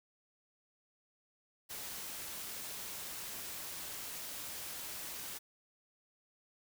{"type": "noise", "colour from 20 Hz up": "white", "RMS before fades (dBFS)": -44, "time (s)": [1.69, 5.39], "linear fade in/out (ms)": 20, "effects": []}